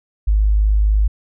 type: tone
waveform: sine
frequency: 51.91 Hz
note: G#1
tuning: in tune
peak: -11 dBFS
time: 0.27-1.08 s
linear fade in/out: 10 ms
effects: none